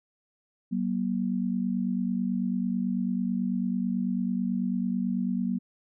sine tone pair together, 189 / 238.1 Hz, F#3 / A#3, +37 / +37 cents, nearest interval major third, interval 400 cents, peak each -28 dBFS, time 0.71-5.59 s, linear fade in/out 20 ms, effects none

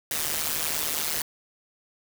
white noise with amplitude modulation, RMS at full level -24 dBFS, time 0.11-1.22 s, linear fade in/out 2 ms, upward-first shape sine, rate 153 Hz, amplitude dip 100%, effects none

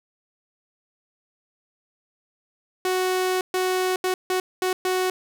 sawtooth tone bursts at uneven times, 370 Hz, F#4, in tune, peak -17 dBFS, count 6, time 2.85-3.41 / 3.54-3.96 / 4.04-4.14 / 4.3-4.4 / 4.62-4.73 / 4.85-5.1 s, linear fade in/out 2 ms, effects none

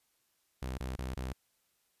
sawtooth tone bursts, 64.2 Hz, C2, 32 cents flat, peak -32 dBFS, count 4, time 0.62-1.329 s, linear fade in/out 5 ms, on 160 ms, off 23 ms, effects white hiss -75 dBFS RMS until 2 s + resampled to 32000 Hz

